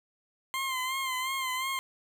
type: tone with vibrato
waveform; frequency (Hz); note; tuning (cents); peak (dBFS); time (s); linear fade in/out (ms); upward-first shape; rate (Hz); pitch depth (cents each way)
20% pulse; 1046.5; C6; 0; -25; 0.54-1.79; 0; sine; 2.8; 51
effects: none